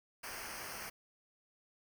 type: noise with comb filter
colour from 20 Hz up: pink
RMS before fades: -45 dBFS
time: 0.23-0.9 s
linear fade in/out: 10 ms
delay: 0.27 ms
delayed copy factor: -0.8
effects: none